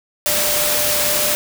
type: tone in noise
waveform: sine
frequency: 595 Hz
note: D5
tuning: 22 cents sharp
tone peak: -24 dBFS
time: 0.26-1.35 s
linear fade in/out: 0 ms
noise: white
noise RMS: -18 dBFS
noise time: 0.26-1.35 s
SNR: -9 dB
effects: none